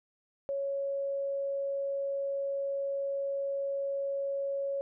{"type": "tone", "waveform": "sine", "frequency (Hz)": 554.4, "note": "C#5", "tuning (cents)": 0, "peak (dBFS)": -30, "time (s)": [0.49, 4.81], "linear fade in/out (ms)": 0, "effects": []}